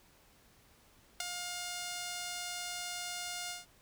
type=tone with ADSR envelope; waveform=5% pulse; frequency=710 Hz; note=F5; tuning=28 cents sharp; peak=-19 dBFS; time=1.2-3.66 s; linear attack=4 ms; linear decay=8 ms; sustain=-8 dB; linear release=160 ms; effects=pink hiss -64 dBFS RMS until 3.81 s